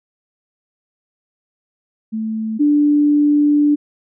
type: tone pair in turn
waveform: sine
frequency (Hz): 220 / 293.7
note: A3 / D4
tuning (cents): 0 / 0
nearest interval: perfect fourth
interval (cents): 500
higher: second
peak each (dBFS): -19 / -10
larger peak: second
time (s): 2.12-2.59 / 2.59-3.76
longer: second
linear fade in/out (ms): 20
effects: none

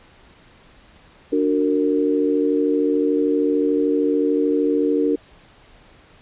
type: chord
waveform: sine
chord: D augmented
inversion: none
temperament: just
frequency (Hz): 293.7 / 367.1 / 458.9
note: D4 / F#4 / A#4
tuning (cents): 0 / -14 / -27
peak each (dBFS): -19 / -23 / -20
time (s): 1.32-5.16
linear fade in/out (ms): 10
effects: pink hiss -50 dBFS RMS until 6.21 s + resampled to 8000 Hz

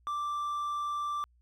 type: tone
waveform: triangle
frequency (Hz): 1174.7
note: D6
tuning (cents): 0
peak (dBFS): -29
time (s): 0.07-1.24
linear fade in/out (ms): 0
effects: added 60 Hz sine -62 dBFS peak until 1.41 s

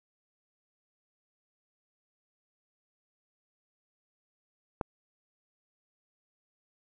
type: click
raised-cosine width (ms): 1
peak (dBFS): -16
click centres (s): 4.812
effects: none

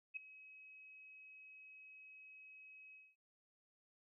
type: tone with ADSR envelope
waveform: sine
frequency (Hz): 2550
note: D#7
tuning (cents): +42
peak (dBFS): -39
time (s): 0.14-3.16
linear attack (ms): 26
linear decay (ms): 8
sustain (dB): -17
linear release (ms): 220
effects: none

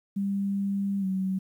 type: tone with pitch glide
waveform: sine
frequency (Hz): 198.3 to 189.45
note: G3 to F#3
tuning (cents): +20 to +41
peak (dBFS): -25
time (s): 0.16-1.39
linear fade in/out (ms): 10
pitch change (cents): -79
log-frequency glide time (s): 1-1.05
effects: 10-bit

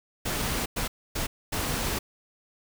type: noise bursts at uneven times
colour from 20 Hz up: pink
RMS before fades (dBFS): -29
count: 4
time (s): 0.25-0.66 / 0.76-0.88 / 1.15-1.27 / 1.52-1.99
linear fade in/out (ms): 10
effects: none

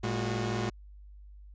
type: tone cluster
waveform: sawtooth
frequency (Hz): 113.2 / 204.1 / 364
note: A2 / G#3 / F#4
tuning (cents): +50 / -30 / -28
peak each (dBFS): -28 / -32 / -31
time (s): 0.03-0.7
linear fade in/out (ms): 10
effects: added 50 Hz sine -47 dBFS peak until 1.54 s + resampled to 16000 Hz

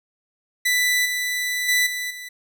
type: tone with level steps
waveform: sawtooth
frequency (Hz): 1984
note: B6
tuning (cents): +7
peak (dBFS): -14 / -19 / -13 / -22 / -30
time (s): 0.65-2.29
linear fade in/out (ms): 10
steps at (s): 1.05 / 1.68 / 1.86 / 2.1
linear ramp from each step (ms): 10
effects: none

